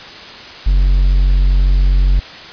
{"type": "tone", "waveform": "triangle", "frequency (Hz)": 46.24, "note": "F#1", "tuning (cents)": 0, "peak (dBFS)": -6, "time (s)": [0.66, 2.2], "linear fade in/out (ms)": 10, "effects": ["white hiss -32 dBFS RMS until 2.52 s", "resampled to 11025 Hz"]}